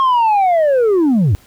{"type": "linear sweep", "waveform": "sine", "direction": "down", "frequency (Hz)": [1085, 82.3], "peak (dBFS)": -7, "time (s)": [0, 1.35], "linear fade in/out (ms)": 0, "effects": ["tanh soft clip ceiling -9 dBFS", "pink hiss -48 dBFS RMS until 1.46 s"]}